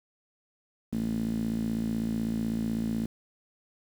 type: tone with band-pass filter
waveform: sawtooth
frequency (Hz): 56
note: A1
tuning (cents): +31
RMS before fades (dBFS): -30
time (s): 0.92-3.06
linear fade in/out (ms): 5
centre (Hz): 230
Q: 5.5
effects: 8-bit